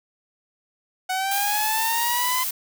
sawtooth linear sweep, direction up, 740 to 1027 Hz, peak -19 dBFS, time 1.09-2.44 s, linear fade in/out 10 ms
blue noise, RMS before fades -27 dBFS, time 1.31-2.51 s, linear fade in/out 5 ms
effects none

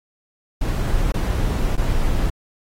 brown noise with dropouts, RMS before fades -19 dBFS, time 0.61-2.3 s, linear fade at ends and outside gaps 5 ms, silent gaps 1.121-1.14 / 1.758-1.776 s, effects AAC 48 kbps

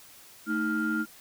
sine tone cluster, 221.1 / 312.9 / 1401 Hz, A3 / D#4 / F6, +9 / +10 / +5 cents, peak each -29 dBFS, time 0.46-1.06 s, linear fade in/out 50 ms, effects tanh soft clip ceiling -19 dBFS + white hiss -52 dBFS RMS until 1.2 s

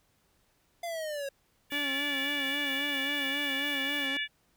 square linear sweep, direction down, 695 to 544 Hz, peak -34 dBFS, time 0.83-1.29 s, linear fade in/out 5 ms
harmonic tone, 578 Hz, D5, 28 cents flat, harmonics 3 / 4 / 5 / 6, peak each -34 / -35 / -36 / -37 dBFS, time 1.7-4.28 s, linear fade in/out 50 ms
violet noise with tremolo, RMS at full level -46 dBFS, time 1.7-4.08 s, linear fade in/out 20 ms, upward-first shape sine, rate 4.1 Hz, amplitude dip 30%
sawtooth tone with vibrato, 280 Hz, C#4, 18 cents sharp, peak -32 dBFS, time 1.72-4.17 s, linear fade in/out 0 ms, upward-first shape sine, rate 3.7 Hz, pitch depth 69 cents each way
effects pink hiss -70 dBFS RMS until 4.56 s

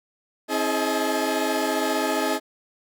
30% pulse tone cluster, 266.9 / 321.4 / 418.9 / 628 / 860 Hz, C4 / E4 / G#4 / D#5 / A5, +35 / -44 / +15 / +16 / -40 cents, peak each -26 dBFS, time 0.48-2.4 s, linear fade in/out 50 ms, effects none

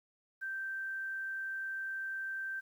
sine tone with quantisation, 1563 Hz, G6, 6 cents flat, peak -36 dBFS, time 0.41-2.61 s, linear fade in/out 20 ms, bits 11, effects none

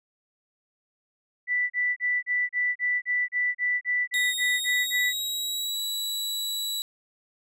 sine tone bursts, 1975.5 Hz, B6, in tune, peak -22 dBFS, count 14, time 1.47-5.132 s, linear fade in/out 50 ms, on 230 ms, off 34 ms
sawtooth tone with pitch glide, 3725 to 3917 Hz, A#7 to B7, -2 to -15 cents, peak -25 dBFS, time 4.14-6.82 s, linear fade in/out 0 ms, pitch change +87 cents, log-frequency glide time 4.57-5.83 s
effects none

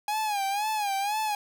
45% pulse tone with vibrato, 824 Hz, G#5, 14 cents flat, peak -26 dBFS, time 0.08-1.35 s, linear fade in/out 2 ms, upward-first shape sine, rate 2 Hz, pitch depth 97 cents each way, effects none

